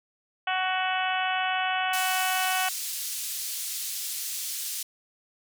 harmonic tone, 372.8 Hz, F#4, 13 cents sharp, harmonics 2 / 3 / 4 / 5 / 6 / 7 / 8 / 9, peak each -28 / -34 / -31 / -36 / -37 / -34 / -34 / -43 dBFS, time 0.47-2.69 s, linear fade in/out 5 ms
white band-pass noise, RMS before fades -33 dBFS, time 1.93-4.83 s, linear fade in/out 5 ms, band 3600 to 14000 Hz, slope 12 dB/octave
effects none

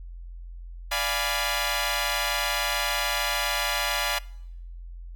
10% pulse chord, D diminished seventh, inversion none, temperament equal, 587.3 / 698.5 / 830.6 / 987.8 Hz, D5 / F5 / Ab5 / Cb6, 0 / 0 / 0 / 0 cents, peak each -22 dBFS, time 0.91-4.19 s, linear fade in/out 10 ms, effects noise-tail reverb RT60 0.8 s tail -23 dB re dry + added 43 Hz sine -37 dBFS peak until 5.15 s

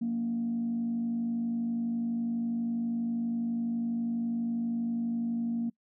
sine tone with frequency modulation, 232.9 Hz, A#3, 1 cent flat, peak -27 dBFS, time 0.01-5.7 s, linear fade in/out 10 ms, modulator 52.2 Hz, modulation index 0.3, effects noise-tail reverb RT60 0.1 s tail -26 dB re dry + tanh soft clip ceiling -24 dBFS

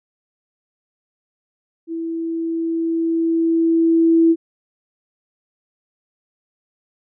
sine tone with level ramp, 329.6 Hz, E4, in tune, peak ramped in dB -23 to -9 dBFS, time 1.87-4.36 s, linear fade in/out 50 ms, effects none

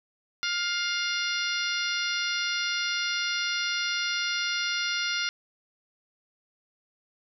harmonic tone, 704 Hz, F5, 14 cents sharp, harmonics 2 / 3 / 4 / 5 / 6 / 7 / 8, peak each -31 / -33 / -34 / -35 / -36 / -36 / -37 dBFS, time 0.43-5.29 s, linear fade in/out 0 ms, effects none

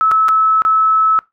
sine tone with dropouts, 1300 Hz, E6, 24 cents flat, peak -9 dBFS, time 0.01-1.19 s, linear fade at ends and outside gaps 0 ms, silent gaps 0.113-0.117 / 0.284-0.289 / 0.62-0.65 s, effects noise-tail reverb RT60 0.2 s tail -22 dB re dry

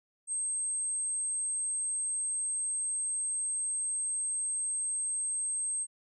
sine tone, 8372 Hz, C9, in tune, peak -30 dBFS, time 0.27-5.87 s, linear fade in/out 50 ms, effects none

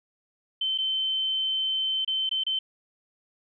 sine tone with dropouts, 3083 Hz, G7, 29 cents flat, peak -24 dBFS, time 0.61-2.59 s, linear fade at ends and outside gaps 5 ms, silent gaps 0.778-0.784 / 2.048-2.076 / 2.293-2.312 / 2.437-2.465 s, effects none

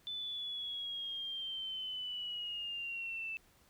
sine linear sweep, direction down, 3518 to 2637 Hz, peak -38 dBFS, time 0.07-3.37 s, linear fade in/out 0 ms, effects pink hiss -67 dBFS RMS until 3.69 s

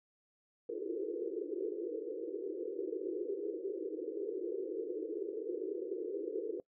white band-pass noise, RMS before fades -39 dBFS, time 0.69-6.6 s, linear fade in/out 2 ms, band 320 to 480 Hz, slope 96 dB/octave, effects noise-tail reverb RT60 0.1 s tail -22 dB re dry

